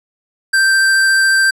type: tone with vibrato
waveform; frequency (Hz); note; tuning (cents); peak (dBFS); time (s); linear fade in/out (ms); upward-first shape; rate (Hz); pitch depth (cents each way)
square; 1568; G6; 0; -10; 0.53-1.51; 10; triangle; 14; 11
effects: low-pass 11000 Hz 12 dB/octave